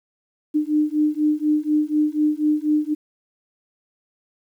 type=beating tone pair; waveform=sine; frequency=300.4 / 304.5 Hz; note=D4 / D#4; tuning=+39 / -37 cents; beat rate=4.1 Hz; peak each=-20 dBFS; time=0.54-2.95 s; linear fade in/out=20 ms; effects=9-bit